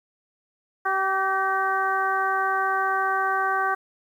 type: harmonic tone with a mistuned harmonic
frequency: 384.9 Hz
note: G4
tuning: 32 cents flat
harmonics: 1 / 2 / 3 / 4 / 5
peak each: -32 / -26 / -25 / -26 / -35 dBFS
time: 0.85-3.75 s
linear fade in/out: 10 ms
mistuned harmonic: 5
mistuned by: -38 cents
effects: 9-bit